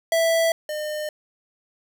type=tone pair in turn; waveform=square; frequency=659.3 / 606.3 Hz; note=E5 / D#5; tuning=0 / -45 cents; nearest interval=minor second; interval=145 cents; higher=first; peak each=-18 / -27 dBFS; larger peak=first; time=0.12-0.52 / 0.69-1.09 s; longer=neither; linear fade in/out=2 ms; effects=none